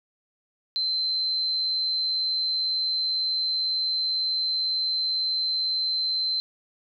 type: tone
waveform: sine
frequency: 4091 Hz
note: C8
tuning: 40 cents flat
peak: -23 dBFS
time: 0.76-6.4 s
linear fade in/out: 0 ms
effects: none